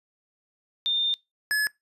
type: tone pair in turn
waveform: sine / square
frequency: 3615 / 1706.1 Hz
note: A7 / G#6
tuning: +46 / +46 cents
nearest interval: octave + minor second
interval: 1300 cents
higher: first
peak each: -22 dBFS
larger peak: neither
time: 0.86-1.14 / 1.51-1.67 s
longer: first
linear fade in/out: 0 ms
effects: noise-tail reverb RT60 0.2 s tail -24 dB re dry + resampled to 32000 Hz